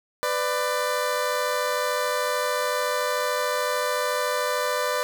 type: tone pair together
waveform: 20% pulse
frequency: 499.4 / 593 Hz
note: B4 / D5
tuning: +19 / +17 cents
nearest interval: minor third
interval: 298 cents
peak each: -21 dBFS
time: 0.23-5.03 s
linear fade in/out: 0 ms
effects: none